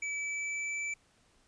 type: tone with pitch glide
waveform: square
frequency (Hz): 2300 to 2319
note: D7 to D7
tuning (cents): -37 to -22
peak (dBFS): -34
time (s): 0.02-0.94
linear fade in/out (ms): 5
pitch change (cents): +15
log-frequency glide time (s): 0.15-0.81
effects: pink hiss -67 dBFS RMS until 1.47 s + resampled to 22050 Hz